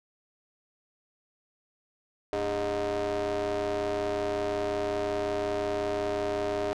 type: ring-modulated tone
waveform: 35% pulse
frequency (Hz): 105.5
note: G#2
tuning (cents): +28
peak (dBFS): -23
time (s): 2.33-6.73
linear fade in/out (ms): 0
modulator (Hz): 512
effects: low-pass 6000 Hz 12 dB/octave